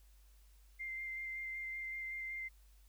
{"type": "tone with vibrato", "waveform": "sine", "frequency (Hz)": 2093, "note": "C7", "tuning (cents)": 0, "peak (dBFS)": -40, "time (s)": [0.79, 2.49], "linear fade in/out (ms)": 20, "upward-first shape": "square", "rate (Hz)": 5.3, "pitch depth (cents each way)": 10, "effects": ["added 50 Hz sine -60 dBFS peak until 2.88 s", "white hiss -72 dBFS RMS until 2.88 s"]}